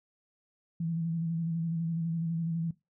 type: tone with vibrato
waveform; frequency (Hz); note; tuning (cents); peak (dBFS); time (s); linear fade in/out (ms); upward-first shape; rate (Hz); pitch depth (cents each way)
sine; 165.5; E3; +7; -29; 0.8-2.71; 5; square; 12; 34
effects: noise-tail reverb RT60 0.2 s tail -18 dB re dry